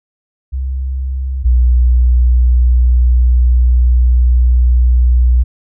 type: tone pair in turn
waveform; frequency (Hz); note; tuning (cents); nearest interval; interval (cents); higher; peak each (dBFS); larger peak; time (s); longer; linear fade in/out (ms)
sine; 65.5 / 61.2; C2 / B1; +2 / -15; minor second; 117; first; -15 / -6; second; 0.52-1.44 / 1.44-5.44; second; 20
effects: none